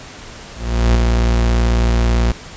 40% pulse tone with ADSR envelope, 58.3 Hz, A#1, 1 cent sharp, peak -8 dBFS, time 0.55-2.32 s, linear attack 400 ms, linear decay 5 ms, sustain -3 dB, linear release 5 ms, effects pink hiss -35 dBFS RMS until 2.56 s + resampled to 16000 Hz

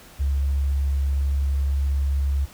sine tone, 69.3 Hz, C#2, in tune, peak -19 dBFS, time 0.19-2.46 s, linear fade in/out 20 ms, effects pink hiss -47 dBFS RMS until 2.53 s

